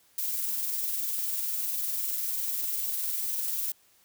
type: noise with tremolo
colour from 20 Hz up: violet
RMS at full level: -29 dBFS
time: 0.18-3.72 s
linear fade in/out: 2 ms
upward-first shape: triangle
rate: 20 Hz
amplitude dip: 40%
effects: white hiss -63 dBFS RMS until 4.04 s